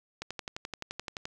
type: click train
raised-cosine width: 0.2 ms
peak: -19 dBFS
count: 13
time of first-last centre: 0.22-1.254 s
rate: 11.6 Hz
effects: none